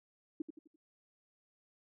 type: tone with echo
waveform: sine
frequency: 311.1 Hz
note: D#4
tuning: in tune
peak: -33 dBFS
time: 0.4-0.42 s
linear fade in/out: 5 ms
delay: 85 ms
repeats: 4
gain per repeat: -8 dB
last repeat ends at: 0.76 s
effects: none